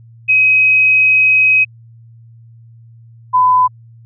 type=tone pair in turn; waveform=sine; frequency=2533 / 1005.2 Hz; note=D#7 / B5; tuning=+30 / +30 cents; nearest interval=octave + major third; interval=1600 cents; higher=first; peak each=-7 dBFS; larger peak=neither; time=0.28-1.65 / 3.33-3.68 s; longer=first; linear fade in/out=20 ms; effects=added 115 Hz sine -38 dBFS peak until 4.05 s